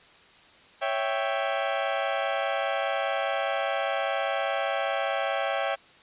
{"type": "chord", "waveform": "sawtooth", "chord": "C# diminished", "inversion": "none", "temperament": "equal", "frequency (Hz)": [554.4, 659.3, 784], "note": ["C#5", "E5", "G5"], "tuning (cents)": [0, 0, 0], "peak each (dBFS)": -26, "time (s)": [0.81, 5.76], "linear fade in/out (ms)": 20, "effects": ["white hiss -54 dBFS RMS until 6.02 s", "resampled to 8000 Hz"]}